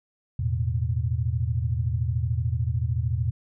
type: chord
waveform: sine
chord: E suspended fourth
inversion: none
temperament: equal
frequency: 82.41 / 110 / 123.47 Hz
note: E2 / A2 / B2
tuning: 0 / 0 / 0 cents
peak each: -27 dBFS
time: 0.39-3.31 s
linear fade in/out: 5 ms
effects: none